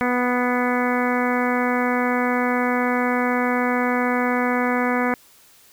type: harmonic tone with a mistuned harmonic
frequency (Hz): 246.9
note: B3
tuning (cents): 0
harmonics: 1 / 2 / 3 / 4 / 5 / 6 / 7 / 8 / 9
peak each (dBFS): -22 / -25 / -27 / -28 / -29 / -30 / -30 / -31 / -32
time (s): 0.01-5.14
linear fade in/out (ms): 0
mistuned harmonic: 8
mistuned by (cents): +29
effects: white hiss -52 dBFS RMS until 5.72 s